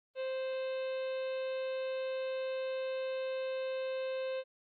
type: harmonic tone with a mistuned harmonic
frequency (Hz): 523.3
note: C5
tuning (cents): 0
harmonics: 1 / 2 / 3 / 4 / 5 / 6 / 7 / 8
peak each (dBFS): -34 / -51 / -51 / -56 / -50 / -57 / -55 / -59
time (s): 0.15-4.44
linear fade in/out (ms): 50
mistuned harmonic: 6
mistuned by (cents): -64
effects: Opus 24 kbps